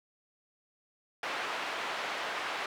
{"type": "band-pass noise", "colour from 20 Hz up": "pink", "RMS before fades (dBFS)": -36, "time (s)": [1.23, 2.66], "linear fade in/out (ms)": 2, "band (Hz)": [710, 2800], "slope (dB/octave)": 12, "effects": []}